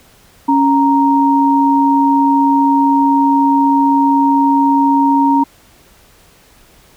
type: tone pair together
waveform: sine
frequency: 277.2 / 932.4 Hz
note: C#4 / A#5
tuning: 0 / 0 cents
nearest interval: octave + major sixth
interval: 2100 cents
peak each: -11 dBFS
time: 0.48-5.44 s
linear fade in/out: 10 ms
effects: pink hiss -47 dBFS RMS until 6.96 s